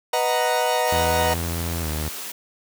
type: chord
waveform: 40% pulse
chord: B major seventh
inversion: none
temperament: equal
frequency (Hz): 493.9 / 622.3 / 740 / 932.3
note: B4 / D#5 / F#5 / A#5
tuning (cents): 0 / 0 / 0 / 0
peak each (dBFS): -24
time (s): 0.13-1.34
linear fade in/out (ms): 5
type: high-pass noise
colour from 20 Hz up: white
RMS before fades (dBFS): -33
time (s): 0.87-2.32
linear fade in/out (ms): 5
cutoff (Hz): 190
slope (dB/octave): 24
type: tone with pitch glide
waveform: sawtooth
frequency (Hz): 84 to 76.58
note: E2 to D#2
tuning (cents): +33 to -27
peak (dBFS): -21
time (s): 0.92-2.09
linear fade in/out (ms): 5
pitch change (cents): -160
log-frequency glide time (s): 1.81-1.88
effects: none